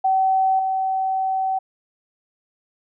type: tone with level steps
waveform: sine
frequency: 763 Hz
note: G5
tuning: 47 cents flat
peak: -15 / -19 dBFS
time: 0.04-1.59 s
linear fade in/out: 10 ms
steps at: 0.59 s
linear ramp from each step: 2 ms
effects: none